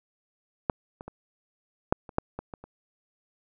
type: clicks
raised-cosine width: 1 ms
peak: -9 / -25 / -25 / -6 / -28 / -9 / -20 / -24 / -30 dBFS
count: 9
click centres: 0.698 / 1.009 / 1.08 / 1.925 / 2.092 / 2.184 / 2.39 / 2.538 / 2.64 s
effects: none